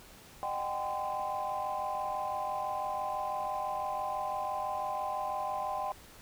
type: tone cluster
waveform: sine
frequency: 609 / 749 / 795 / 1029 Hz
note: D#5 / F#5 / G5 / C6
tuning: -37 / +21 / +24 / -29 cents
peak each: -39 / -38 / -35 / -36 dBFS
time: 0.43-5.92 s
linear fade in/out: 0 ms
effects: tanh soft clip ceiling -25 dBFS + pink hiss -54 dBFS RMS until 6.21 s